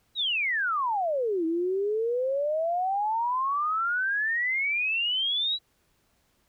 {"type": "exponential two-way sweep", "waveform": "sine", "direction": "down then up", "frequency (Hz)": [3951, 319.4, 3951], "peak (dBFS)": -24, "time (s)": [0.15, 5.59], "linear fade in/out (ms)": 50, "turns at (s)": 1.45, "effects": ["pink hiss -69 dBFS RMS until 6.48 s"]}